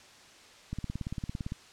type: click train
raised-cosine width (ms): 5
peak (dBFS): -22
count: 15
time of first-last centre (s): 0.73-1.521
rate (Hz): 17.7
effects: white hiss -54 dBFS RMS until 1.72 s + low-pass 6000 Hz 12 dB/octave